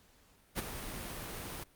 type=noise with ADSR envelope; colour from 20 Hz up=pink; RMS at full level=-33 dBFS; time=0.55-1.64 s; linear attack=40 ms; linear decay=19 ms; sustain=-9 dB; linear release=10 ms; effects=pink hiss -65 dBFS RMS until 1.75 s + Opus 48 kbps

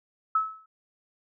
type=tone with exponential decay; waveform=sine; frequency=1298 Hz; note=E6; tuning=27 cents flat; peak=-18 dBFS; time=0.35-0.66 s; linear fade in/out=5 ms; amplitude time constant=67 ms; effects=none

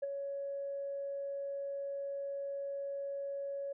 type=tone with ADSR envelope; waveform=sine; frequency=558 Hz; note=C#5; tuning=11 cents sharp; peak=-30 dBFS; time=0.02-3.73 s; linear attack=13 ms; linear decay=23 ms; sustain=-6 dB; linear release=9 ms; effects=tanh soft clip ceiling -30 dBFS

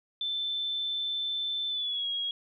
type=tone with pitch glide; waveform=sine; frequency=3534 to 3297 Hz; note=A7 to G#7; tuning=+7 to -13 cents; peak=-29 dBFS; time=0.21-2.31 s; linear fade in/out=2 ms; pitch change=-120 cents; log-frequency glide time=1.69-2.07 s; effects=none

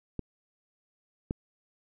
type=clicks; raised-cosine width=3 ms; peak=-20 / -17 dBFS; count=2; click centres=0.193 / 1.309 s; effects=none

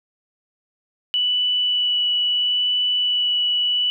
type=tone with vibrato; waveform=sine; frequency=2960 Hz; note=F#7; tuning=in tune; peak=-17 dBFS; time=1.14-3.9 s; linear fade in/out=0 ms; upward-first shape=sine; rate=0.75 Hz; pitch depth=8 cents each way; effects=none

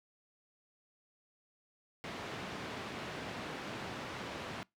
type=band-pass noise; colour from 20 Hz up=pink; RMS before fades=-43 dBFS; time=2.04-4.63 s; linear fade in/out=0 ms; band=140 to 3400 Hz; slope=12 dB/octave; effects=noise-tail reverb RT60 0.2 s tail -24 dB re dry

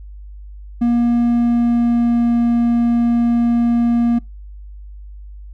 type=tone with pitch glide; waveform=triangle; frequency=237.6 to 236.1 Hz; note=A#3 to A#3; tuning=+33 to +22 cents; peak=-10 dBFS; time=0.81-4.19 s; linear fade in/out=10 ms; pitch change=-11 cents; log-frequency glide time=1.23-2.37 s; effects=noise-tail reverb RT60 0.2 s tail -25 dB re dry + added 50 Hz sine -32 dBFS peak until 5.53 s

